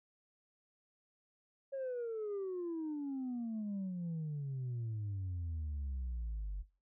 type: exponential sweep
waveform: sine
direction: down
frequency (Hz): 552 to 46.8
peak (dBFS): -35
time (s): 1.72-6.63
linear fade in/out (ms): 20
effects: noise-tail reverb RT60 0.3 s tail -19 dB re dry + tanh soft clip ceiling -35 dBFS